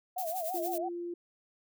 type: tone with vibrato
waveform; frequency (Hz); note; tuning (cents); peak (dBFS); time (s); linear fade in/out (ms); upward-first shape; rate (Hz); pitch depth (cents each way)
sine; 694; F5; -11; -33; 0.16-0.89; 10; sine; 6; 160
type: noise with tremolo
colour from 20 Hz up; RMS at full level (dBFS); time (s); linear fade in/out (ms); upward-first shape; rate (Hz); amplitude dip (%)
violet; -38; 0.18-0.78; 2; sine; 11; 70
type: tone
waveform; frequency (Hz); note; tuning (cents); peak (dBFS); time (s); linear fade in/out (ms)
sine; 346.6; F4; -13; -35; 0.54-1.14; 5
effects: none